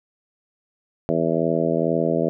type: harmonic tone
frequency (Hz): 82.2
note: E2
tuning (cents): -4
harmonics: 2 / 3 / 4 / 5 / 6 / 7 / 8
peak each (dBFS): -26 / -26 / -26 / -26 / -26 / -26 / -26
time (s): 1.09-2.29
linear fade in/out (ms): 0
effects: none